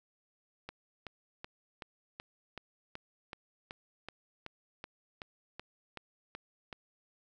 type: click train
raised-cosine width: 0.3 ms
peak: -26 dBFS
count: 17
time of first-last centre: 0.69-6.728 s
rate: 2.65 Hz
effects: none